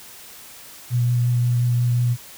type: tone with vibrato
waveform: sine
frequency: 121.5 Hz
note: B2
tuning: 28 cents flat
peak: -16 dBFS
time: 0.9-2.17 s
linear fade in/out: 50 ms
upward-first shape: sine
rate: 5.6 Hz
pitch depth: 11 cents each way
effects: white hiss -42 dBFS RMS until 2.37 s